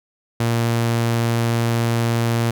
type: tone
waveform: sawtooth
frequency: 116.54 Hz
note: A#2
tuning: in tune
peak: -13 dBFS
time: 0.4-2.51 s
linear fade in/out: 5 ms
effects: none